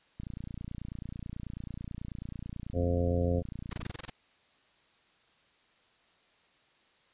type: click train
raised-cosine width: 5 ms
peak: -28 dBFS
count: 109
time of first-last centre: 0.2-3.899 s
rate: 29.2 Hz
type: harmonic tone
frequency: 87.31 Hz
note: F2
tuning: in tune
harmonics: 1 / 2 / 3 / 4 / 5 / 6 / 7 / 8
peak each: -30 / -35 / -34 / -42 / -36 / -33 / -44 / -44 dBFS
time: 2.73-3.43 s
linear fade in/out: 50 ms
type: noise bursts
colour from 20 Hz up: pink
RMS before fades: -40 dBFS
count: 9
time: 3.71-4.1 s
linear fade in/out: 5 ms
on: 22 ms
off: 24 ms
effects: white hiss -66 dBFS RMS until 7.13 s + resampled to 8000 Hz